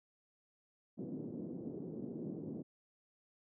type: band-pass noise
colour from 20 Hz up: pink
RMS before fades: -44 dBFS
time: 0.97-2.63 s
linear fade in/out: 20 ms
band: 170 to 390 Hz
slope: 24 dB/octave
effects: none